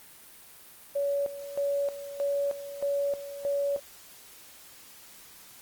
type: tone with tremolo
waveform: sine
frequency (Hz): 565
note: C#5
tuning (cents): +33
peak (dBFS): -25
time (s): 0.95-3.8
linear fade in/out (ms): 10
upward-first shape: square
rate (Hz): 1.6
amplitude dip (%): 75
effects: white hiss -51 dBFS RMS until 5.61 s + Opus 32 kbps